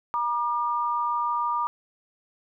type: tone pair together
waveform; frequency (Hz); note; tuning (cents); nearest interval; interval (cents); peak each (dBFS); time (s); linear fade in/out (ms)
sine; 954.1 / 1201; A#5 / D6; +40 / +38; major third; 398; -26; 0.14-1.67; 0
effects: none